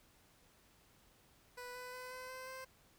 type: tone with pitch steps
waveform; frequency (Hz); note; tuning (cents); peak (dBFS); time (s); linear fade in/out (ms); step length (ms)
15% pulse; 493.9 / 499.4 / 504.9 / 510.4 / 516.1 / 521.8; B4 / B4 / B4 / C5 / C5 / C5; 0 / +19 / +38 / -43 / -24 / -5; -40; 1.57-2.65; 10; 180
effects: pink hiss -68 dBFS RMS until 2.98 s